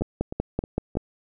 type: two click trains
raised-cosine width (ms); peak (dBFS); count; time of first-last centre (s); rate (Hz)
2; -18 / -10; 4 / 6; 0.01-0.953 / 0.02-0.971; 3.18 / 5.26
effects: none